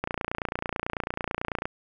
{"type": "click train", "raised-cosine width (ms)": 0.5, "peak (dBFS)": -13, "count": 48, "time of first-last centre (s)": [0.04, 1.655], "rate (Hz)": 29.1, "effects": []}